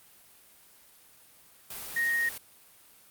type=tone in noise; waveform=sine; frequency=1864.7 Hz; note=A#6; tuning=in tune; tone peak=-25 dBFS; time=1.96-2.29 s; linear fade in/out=5 ms; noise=white; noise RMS=-40 dBFS; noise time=1.7-2.38 s; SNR=+12 dB; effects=white hiss -57 dBFS RMS until 3.1 s + Opus 32 kbps